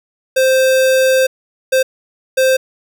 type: tone bursts at uneven times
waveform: square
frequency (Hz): 523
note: C5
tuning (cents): -1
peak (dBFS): -10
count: 3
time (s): 0.36-1.27 / 1.72-1.83 / 2.37-2.57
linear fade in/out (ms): 10
effects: none